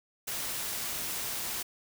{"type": "noise", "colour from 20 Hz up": "white", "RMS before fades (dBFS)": -35, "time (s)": [0.27, 1.63], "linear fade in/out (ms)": 10, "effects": []}